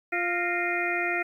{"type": "harmonic tone with a mistuned harmonic", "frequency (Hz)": 349.2, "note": "F4", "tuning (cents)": 0, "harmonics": [1, 2, 4, 5, 6, 7], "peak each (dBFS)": [-32, -32, -32, -32, -32, -32], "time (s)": [0.12, 1.23], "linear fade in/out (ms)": 10, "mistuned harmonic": 5, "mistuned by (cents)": 97, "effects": ["10-bit"]}